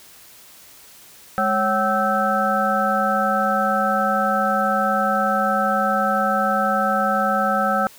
sine tone cluster, 208.2 / 551 / 761 / 1313 / 1545 Hz, G#3 / C#5 / F#5 / E6 / G6, +5 / -11 / +48 / -7 / -26 cents, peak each -25 / -24 / -22 / -21 / -27 dBFS, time 1.38-7.87 s, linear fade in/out 0 ms, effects white hiss -46 dBFS RMS until 7.98 s

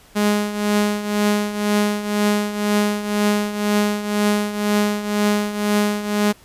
sawtooth tone with tremolo, 207.7 Hz, G#3, in tune, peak -10 dBFS, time 0.15-6.33 s, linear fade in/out 20 ms, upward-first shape triangle, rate 2 Hz, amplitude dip 75%, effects pink hiss -49 dBFS RMS until 6.44 s + resampled to 32000 Hz

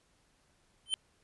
square tone with exponential growth, 3088 Hz, G7, 27 cents flat, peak -25 dBFS, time 0.86-0.94 s, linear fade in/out 0 ms, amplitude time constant 17 ms, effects pink hiss -70 dBFS RMS until 1.23 s + resampled to 24000 Hz

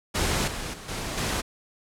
pink noise with level steps, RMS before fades -25 / -33 / -41 / -32 / -27 dBFS, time 0.14-1.42 s, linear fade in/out 20 ms, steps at 0.47 / 0.73 / 0.88 / 1.17 s, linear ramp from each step 10 ms, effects low-pass 10000 Hz 12 dB/octave

